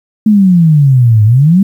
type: exponential two-way sweep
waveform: sine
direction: down then up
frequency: 220 to 103.9 to 204.4 Hz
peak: -3 dBFS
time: 0.26-1.63 s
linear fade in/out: 5 ms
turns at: 1.24 s
effects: 7-bit